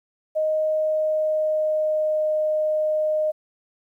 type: tone with pitch glide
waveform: sine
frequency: 622.3 to 616.6 Hz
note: D#5 to D#5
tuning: 0 to -16 cents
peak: -19 dBFS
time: 0.35-3.32 s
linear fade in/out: 20 ms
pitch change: -16 cents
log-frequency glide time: 0.64-2.29 s
effects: 10-bit